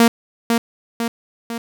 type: tone with echo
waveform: sawtooth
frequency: 232.2 Hz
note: A#3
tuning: 7 cents flat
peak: -5 dBFS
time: 0-0.08 s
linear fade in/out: 2 ms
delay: 500 ms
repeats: 3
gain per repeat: -5 dB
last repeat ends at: 1.58 s
effects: none

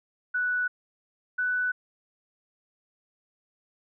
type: tone pair in turn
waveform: sine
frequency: 1480 / 1491.2 Hz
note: F#6 / F#6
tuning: 0 / +13 cents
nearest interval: unison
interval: 13 cents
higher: second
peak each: -24 / -24 dBFS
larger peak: neither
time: 0.34-0.68 / 1.38-1.72 s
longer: neither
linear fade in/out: 10 ms
effects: none

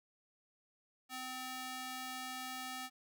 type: tone with high-pass filter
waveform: square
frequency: 257 Hz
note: C4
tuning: 31 cents flat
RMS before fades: -44 dBFS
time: 1.09-2.9 s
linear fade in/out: 50 ms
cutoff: 740 Hz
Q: 0.53
effects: none

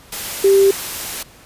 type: tone in noise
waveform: sine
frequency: 392 Hz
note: G4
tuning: in tune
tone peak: -8 dBFS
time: 0.44-0.71 s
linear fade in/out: 5 ms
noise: white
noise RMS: -26 dBFS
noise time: 0.12-1.23 s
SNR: +15 dB
effects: pink hiss -45 dBFS RMS until 1.45 s + resampled to 32000 Hz

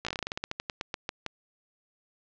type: slowing click train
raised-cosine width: 0.2 ms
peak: -14 dBFS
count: 19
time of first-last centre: 0.05-1.263 s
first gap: 16 ms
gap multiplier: 1.15
effects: low-pass 5000 Hz 12 dB/octave

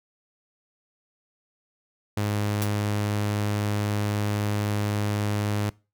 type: tone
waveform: sawtooth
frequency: 103.83 Hz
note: G#2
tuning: in tune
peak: -20 dBFS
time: 2.17-5.7 s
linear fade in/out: 5 ms
type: noise with exponential decay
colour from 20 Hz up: white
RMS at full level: -28 dBFS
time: 2.62-2.72 s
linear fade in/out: 0 ms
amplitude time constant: 21 ms
effects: noise-tail reverb RT60 0.3 s tail -23 dB re dry

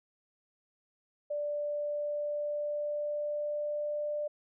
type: tone with pitch glide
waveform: sine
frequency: 587.3 to 593.4 Hz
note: D5 to D5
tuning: 0 to +18 cents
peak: -31 dBFS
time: 1.3-4.28 s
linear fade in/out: 10 ms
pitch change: +18 cents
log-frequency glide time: 1.42-4.12 s
effects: none

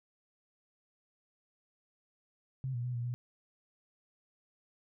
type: tone with pitch steps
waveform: sine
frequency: 131.8 / 120.3 / 124.3 / 119.4 / 122.3 Hz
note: C3 / B2 / B2 / A#2 / B2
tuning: +13 / -45 / +12 / +42 / -16 cents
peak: -33 dBFS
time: 2.64-3.14 s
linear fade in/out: 0 ms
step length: 100 ms
effects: none

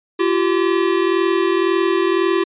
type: tone pair together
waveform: square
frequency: 342.5 / 384.4 Hz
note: F4 / G4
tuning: -34 / -34 cents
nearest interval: major second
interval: 200 cents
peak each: -18 dBFS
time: 0.19-2.44 s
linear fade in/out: 10 ms
effects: resampled to 8000 Hz

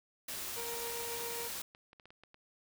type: noise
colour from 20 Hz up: white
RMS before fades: -41 dBFS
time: 0.28-1.62 s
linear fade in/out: 5 ms
type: tone with tremolo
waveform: 30% pulse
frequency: 468.8 Hz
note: A#4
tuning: 10 cents sharp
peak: -38 dBFS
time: 0.56-1.49 s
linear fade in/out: 20 ms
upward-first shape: sine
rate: 7.5 Hz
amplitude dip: 25%
type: clicks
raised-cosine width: 0.3 ms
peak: -40 dBFS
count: 12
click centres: 1.096 / 1.162 / 1.355 / 1.422 / 1.541 / 1.749 / 1.931 / 1.998 / 2.056 / 2.105 / 2.236 / 2.344 s
effects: none

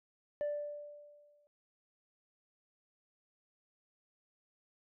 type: tone with exponential decay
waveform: sine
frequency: 587.3 Hz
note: D5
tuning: in tune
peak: -29 dBFS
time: 0.41-1.47 s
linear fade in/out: 0 ms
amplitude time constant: 230 ms
effects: tanh soft clip ceiling -31 dBFS

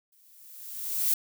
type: noise with exponential growth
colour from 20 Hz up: violet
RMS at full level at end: -23 dBFS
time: 0.12-1.14 s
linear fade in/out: 5 ms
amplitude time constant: 220 ms
effects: none

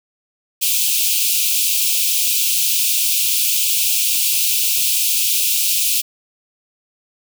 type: high-pass noise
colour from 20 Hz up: white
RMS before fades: -17 dBFS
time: 0.61-6.02 s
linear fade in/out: 20 ms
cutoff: 2400 Hz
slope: 96 dB/octave
effects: none

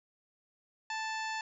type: harmonic tone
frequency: 880 Hz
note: A5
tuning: in tune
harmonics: 1 / 2 / 3 / 4 / 5 / 6 / 7 / 8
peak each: -37 / -39 / -43 / -50 / -47 / -51 / -56 / -51 dBFS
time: 0.9-1.41 s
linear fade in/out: 2 ms
effects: none

